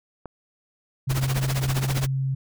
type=click; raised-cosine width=1 ms; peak=-22 dBFS; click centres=0.257 s
type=tone with pitch glide; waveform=sine; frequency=132.6 to 133.91 Hz; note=C3 to C3; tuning=+23 to +41 cents; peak=-22 dBFS; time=1.07-2.35 s; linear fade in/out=10 ms; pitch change=+18 cents; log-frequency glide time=1.87-2.01 s
type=noise with tremolo; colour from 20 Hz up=pink; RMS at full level=-26 dBFS; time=1.09-2.07 s; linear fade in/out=20 ms; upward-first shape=triangle; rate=15 Hz; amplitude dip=95%
effects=none